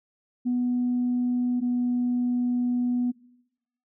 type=tone pair in turn; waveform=sine; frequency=246.4 / 245.4 Hz; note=B3 / B3; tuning=-4 / -11 cents; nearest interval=unison; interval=7 cents; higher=first; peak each=-21 dBFS; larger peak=neither; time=0.45-1.61 / 1.61-3.12 s; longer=second; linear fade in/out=20 ms; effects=noise-tail reverb RT60 0.9 s tail -23 dB re dry + tanh soft clip ceiling -18 dBFS